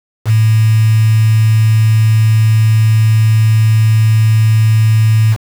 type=tone with quantisation; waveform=sine; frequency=110 Hz; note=A2; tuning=in tune; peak=-6 dBFS; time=0.25-5.37 s; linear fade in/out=50 ms; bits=4; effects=none